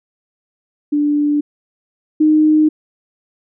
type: tone pair in turn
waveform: sine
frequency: 293.7 / 307.9 Hz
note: D4 / D#4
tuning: 0 / -18 cents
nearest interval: minor second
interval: 82 cents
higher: second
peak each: -12 / -8 dBFS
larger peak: second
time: 0.92-1.41 / 2.2-2.69 s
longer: neither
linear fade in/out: 10 ms
effects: none